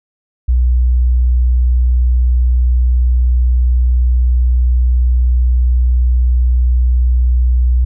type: tone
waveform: sine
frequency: 61.5 Hz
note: B1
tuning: 7 cents flat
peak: -8 dBFS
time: 0.48-7.85 s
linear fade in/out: 10 ms
effects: none